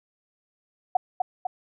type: tone with echo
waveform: sine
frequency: 740 Hz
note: F#5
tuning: in tune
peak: -15 dBFS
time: 0.95-0.97 s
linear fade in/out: 5 ms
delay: 250 ms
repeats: 2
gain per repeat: -4 dB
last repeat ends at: 1.47 s
effects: none